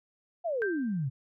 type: exponential sweep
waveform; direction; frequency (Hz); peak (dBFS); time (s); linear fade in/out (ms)
sine; down; 720 to 123.47; -28; 0.44-1.1; 20
type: tone with exponential decay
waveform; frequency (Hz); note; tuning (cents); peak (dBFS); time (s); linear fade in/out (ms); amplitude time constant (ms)
sine; 1570; G6; +2; -28; 0.62-1.05; 0; 92
effects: none